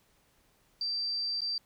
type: tone with dropouts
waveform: sine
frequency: 4685 Hz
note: D8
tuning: 5 cents flat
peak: -30 dBFS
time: 0.81-1.58 s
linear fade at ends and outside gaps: 2 ms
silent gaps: 1.407-1.417 s
effects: pink hiss -68 dBFS RMS until 1.65 s